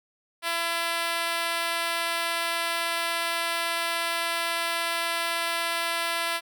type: tone with high-pass filter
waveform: 5% pulse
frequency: 336.4 Hz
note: E4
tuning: 35 cents sharp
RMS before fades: -28 dBFS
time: 0.42-6.41 s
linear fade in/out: 50 ms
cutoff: 680 Hz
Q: 1.1
effects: none